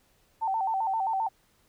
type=tone with vibrato; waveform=sine; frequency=830.6 Hz; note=G#5; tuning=in tune; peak=-25 dBFS; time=0.41-1.29 s; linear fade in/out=20 ms; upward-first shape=square; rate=7.6 Hz; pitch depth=130 cents each way; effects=pink hiss -66 dBFS RMS until 1.68 s